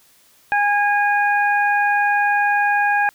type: harmonic tone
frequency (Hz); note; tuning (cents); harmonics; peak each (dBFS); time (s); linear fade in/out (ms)
820; G#5; -22; 1 / 2 / 3; -17 / -18 / -26; 0.52-3.09; 0
effects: white hiss -54 dBFS RMS until 3.14 s